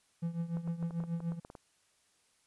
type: tone with tremolo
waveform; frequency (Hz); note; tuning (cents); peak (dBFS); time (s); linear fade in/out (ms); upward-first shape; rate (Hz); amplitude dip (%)
triangle; 168.3; E3; +36; -28; 0.22-1.4; 10; triangle; 6.8; 85
type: clicks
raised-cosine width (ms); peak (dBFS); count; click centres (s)
1; -33; 11; 0.57 / 0.676 / 0.827 / 0.908 / 1.003 / 1.038 / 1.204 / 1.32 / 1.449 / 1.501 / 1.552
effects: white hiss -71 dBFS RMS until 2.46 s + resampled to 24000 Hz